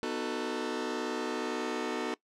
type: chord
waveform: sawtooth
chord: B dominant seventh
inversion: none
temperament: just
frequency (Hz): 246.9 / 308.7 / 370.4 / 444.5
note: B3 / D#4 / F#4 / A4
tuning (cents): 0 / -14 / +2 / +18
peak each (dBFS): -34 / -34 / -33 / -32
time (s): 0.03-2.14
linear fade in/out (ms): 0
effects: noise-tail reverb RT60 0.1 s tail -20 dB re dry + low-pass 6000 Hz 12 dB/octave